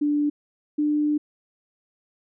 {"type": "tone pair in turn", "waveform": "sine", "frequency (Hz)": [293.7, 298.1], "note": ["D4", "D4"], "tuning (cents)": [0, 26], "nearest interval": "unison", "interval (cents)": 26, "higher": "second", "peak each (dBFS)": -19, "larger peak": "neither", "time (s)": [[0.01, 0.3], [0.78, 1.18]], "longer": "second", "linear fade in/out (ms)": 10, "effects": []}